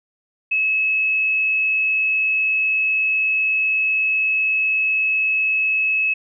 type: tone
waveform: sine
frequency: 2584 Hz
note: E7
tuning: 35 cents flat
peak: -16 dBFS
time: 0.51-6.14 s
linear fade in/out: 10 ms
effects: none